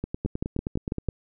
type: two click trains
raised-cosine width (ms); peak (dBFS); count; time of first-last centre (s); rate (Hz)
3; -16 / -14; 11 / 6; 0.04-1.088 / 0.26-1.086; 9.54 / 6.05
effects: none